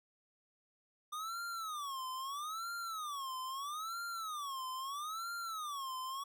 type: tone with vibrato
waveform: square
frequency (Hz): 1197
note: D6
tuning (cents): +33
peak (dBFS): -40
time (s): 1.12-6.24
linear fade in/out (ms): 10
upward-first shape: sine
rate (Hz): 0.77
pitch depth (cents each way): 260
effects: none